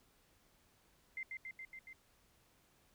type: tone with echo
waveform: sine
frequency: 2084 Hz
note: C7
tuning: 7 cents flat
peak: -40 dBFS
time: 1.17-1.23 s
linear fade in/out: 2 ms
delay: 140 ms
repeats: 5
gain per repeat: -2 dB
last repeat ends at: 1.93 s
effects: pink hiss -71 dBFS RMS until 2.94 s